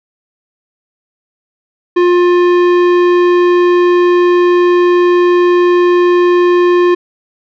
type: tone with tanh clipping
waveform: sine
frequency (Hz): 353.8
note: F4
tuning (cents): +23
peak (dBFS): -8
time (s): 1.96-6.95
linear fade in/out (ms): 10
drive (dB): 15
effects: none